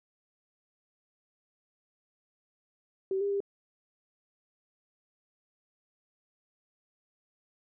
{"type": "tone with pitch steps", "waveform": "sine", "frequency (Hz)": [383.8, 401.9, 399.1], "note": ["G4", "G4", "G4"], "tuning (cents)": [-37, 43, 31], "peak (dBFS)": -27, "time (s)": [3.11, 3.404], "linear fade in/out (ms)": 2, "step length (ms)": 98, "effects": []}